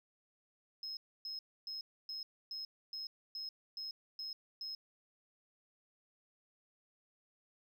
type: tone bursts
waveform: sine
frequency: 5150 Hz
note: E8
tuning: 41 cents flat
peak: -39 dBFS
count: 10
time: 0.83-4.75 s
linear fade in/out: 2 ms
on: 140 ms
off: 280 ms
effects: tanh soft clip ceiling -38 dBFS